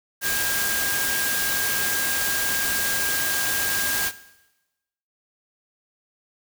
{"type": "tone in noise", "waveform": "sine", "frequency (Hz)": 1615, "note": "G#6", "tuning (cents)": -49, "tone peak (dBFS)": -26, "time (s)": [0.21, 4.12], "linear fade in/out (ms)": 50, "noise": "white", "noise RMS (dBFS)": -25, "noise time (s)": [0.21, 4.12], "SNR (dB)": -4, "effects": ["noise-tail reverb RT60 1.0 s tail -17 dB re dry"]}